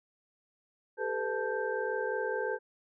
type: tone cluster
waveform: sine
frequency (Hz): 394.4 / 439.6 / 503 / 878 / 1569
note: G4 / A4 / B4 / A5 / G6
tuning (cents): +11 / -2 / +32 / -4 / +1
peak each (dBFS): -38 / -35 / -35 / -39 / -37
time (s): 0.97-2.59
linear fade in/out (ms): 50
effects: none